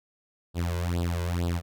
sawtooth tone with flanger, 86.4 Hz, F2, 18 cents flat, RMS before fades -28 dBFS, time 0.54-1.62 s, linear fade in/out 50 ms, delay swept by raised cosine 0.23 to 2.03 ms, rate 2.2 Hz, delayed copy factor +1, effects none

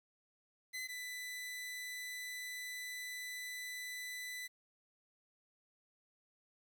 sawtooth tone pair in turn, 2026 / 1993.5 Hz, B6 / B6, +44 / +16 cents, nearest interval unison, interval 28 cents, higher first, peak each -37 / -39 dBFS, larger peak first, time 0.73-0.88 / 0.88-4.48 s, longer second, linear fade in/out 20 ms, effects 11-bit

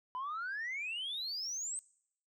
sine exponential sweep, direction up, 987.8 to 8390 Hz, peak -35 dBFS, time 0.15-1.79 s, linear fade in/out 0 ms, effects noise-tail reverb RT60 0.7 s tail -24 dB re dry + tanh soft clip ceiling -34 dBFS

